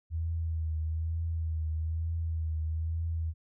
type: tone with vibrato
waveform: sine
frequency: 80.7 Hz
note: E2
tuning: 36 cents flat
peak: -29 dBFS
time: 0.1-3.34 s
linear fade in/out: 50 ms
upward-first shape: triangle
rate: 1.1 Hz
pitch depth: 47 cents each way
effects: none